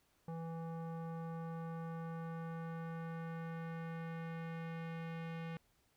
square tone with low-pass filter sweep, 164.81 Hz, E3, in tune, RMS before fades -44 dBFS, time 0.28-5.57 s, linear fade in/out 2 ms, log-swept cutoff 890 to 2500 Hz, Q 1.6, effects pink hiss -75 dBFS RMS until 5.96 s

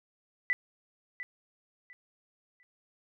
sine tone with echo, 1987 Hz, B6, 10 cents sharp, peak -24 dBFS, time 0.5-0.53 s, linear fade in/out 0 ms, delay 700 ms, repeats 3, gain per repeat -12 dB, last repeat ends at 2.63 s, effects none

